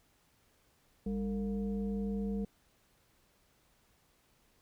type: tone with frequency modulation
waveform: sine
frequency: 200.9 Hz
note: G3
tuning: 43 cents sharp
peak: -32 dBFS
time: 1.06-2.45 s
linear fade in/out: 5 ms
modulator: 254 Hz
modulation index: 0.73
effects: pink hiss -70 dBFS RMS until 4.61 s